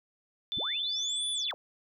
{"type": "tone with pitch glide", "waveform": "sine", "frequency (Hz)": [3520, 3468], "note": ["A7", "A7"], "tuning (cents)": [0, -26], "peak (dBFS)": -30, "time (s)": [0.52, 1.51], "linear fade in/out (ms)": 0, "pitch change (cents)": -26, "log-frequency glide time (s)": [0.74, 1.12]}
{"type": "linear two-way sweep", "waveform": "sine", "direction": "up then down", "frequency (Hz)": [52.8, 10050, 411], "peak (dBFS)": -37, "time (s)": [0.57, 1.54], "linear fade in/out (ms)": 0, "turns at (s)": 1.31}
{"effects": []}